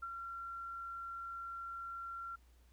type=tone with ADSR envelope; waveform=sine; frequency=1369 Hz; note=F6; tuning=35 cents flat; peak=-39 dBFS; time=0.02-2.36 s; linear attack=10 ms; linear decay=49 ms; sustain=-3 dB; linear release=10 ms; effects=added 60 Hz sine -62 dBFS peak until 2.72 s + pink hiss -73 dBFS RMS until 2.72 s